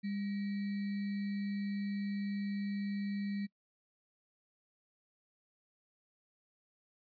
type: tone with sample-and-hold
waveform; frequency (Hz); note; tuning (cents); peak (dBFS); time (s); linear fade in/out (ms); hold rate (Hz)
sine; 201.2; G3; +45; -34; 0.03-3.47; 20; 2100
effects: noise-tail reverb RT60 0.1 s tail -26 dB re dry + resampled to 11025 Hz